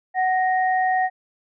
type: tone pair together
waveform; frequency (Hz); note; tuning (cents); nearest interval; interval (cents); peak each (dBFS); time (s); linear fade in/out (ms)
sine; 745.2 / 1864.7; F#5 / A#6; +12 / 0; octave + major third; 1588; -18 / -25; 0.14-1.1; 50
effects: none